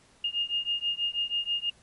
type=beating tone pair; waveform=sine; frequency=2832 / 2838.2 Hz; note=F7 / F7; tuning=+23 / +27 cents; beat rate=6.2 Hz; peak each=-30 dBFS; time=0.24-1.7 s; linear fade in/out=5 ms; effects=pink hiss -60 dBFS RMS until 1.82 s + MP3 48 kbps